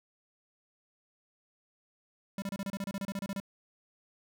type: tone bursts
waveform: square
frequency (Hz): 197.1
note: G3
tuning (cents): +10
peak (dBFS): -34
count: 15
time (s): 2.38-3.401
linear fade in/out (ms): 2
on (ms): 41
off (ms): 29
effects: none